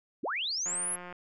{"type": "linear sweep", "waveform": "sine", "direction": "up", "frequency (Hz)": [157.7, 11200], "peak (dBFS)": -30, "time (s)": [0.23, 0.96], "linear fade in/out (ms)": 10}
{"type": "click train", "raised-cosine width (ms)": 0.5, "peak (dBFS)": -29, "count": 84, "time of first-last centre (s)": [0.66, 1.126], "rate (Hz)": 178}
{"effects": []}